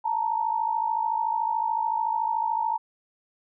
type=tone pair together; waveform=sine; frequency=878.6 / 932.3 Hz; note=A5 / A#5; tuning=-3 / 0 cents; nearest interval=minor second; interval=103 cents; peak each=-26 dBFS; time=0.04-2.78 s; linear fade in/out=20 ms; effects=none